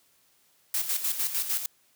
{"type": "noise with tremolo", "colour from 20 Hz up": "blue", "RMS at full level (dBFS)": -27, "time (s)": [0.74, 1.66], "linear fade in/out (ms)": 2, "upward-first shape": "square", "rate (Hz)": 6.6, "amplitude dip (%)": 60, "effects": ["white hiss -65 dBFS RMS until 1.95 s", "high-pass 60 Hz 12 dB/octave"]}